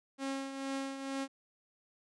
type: tone with tremolo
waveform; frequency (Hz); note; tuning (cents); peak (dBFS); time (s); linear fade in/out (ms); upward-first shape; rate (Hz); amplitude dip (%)
sawtooth; 271.3; C#4; -37; -30; 0.18-1.28; 50; triangle; 2.2; 60
effects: resampled to 22050 Hz